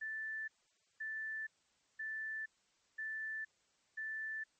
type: tone bursts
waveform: sine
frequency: 1760 Hz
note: A6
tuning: in tune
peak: -39 dBFS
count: 5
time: 0.01-4.44 s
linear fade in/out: 10 ms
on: 470 ms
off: 520 ms
effects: white hiss -75 dBFS RMS until 4.59 s + MP3 32 kbps